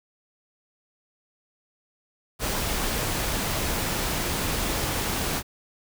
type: noise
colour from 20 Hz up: pink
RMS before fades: -27 dBFS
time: 2.39-5.43 s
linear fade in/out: 50 ms
effects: none